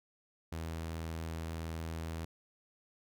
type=tone; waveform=sawtooth; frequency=81.5 Hz; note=E2; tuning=19 cents flat; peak=-34 dBFS; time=0.52-2.25 s; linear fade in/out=5 ms; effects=none